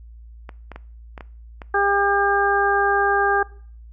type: clicks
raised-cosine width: 0.5 ms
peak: -20 dBFS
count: 6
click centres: 0.492 / 0.717 / 0.76 / 1.178 / 1.208 / 1.618 s
type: harmonic tone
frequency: 401 Hz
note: G4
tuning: 39 cents sharp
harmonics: 1 / 2 / 3 / 4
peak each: -22 / -21 / -24 / -21 dBFS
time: 1.74-3.43 s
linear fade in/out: 5 ms
effects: noise-tail reverb RT60 0.5 s tail -21 dB re dry + added 57 Hz sine -39 dBFS peak until 3.92 s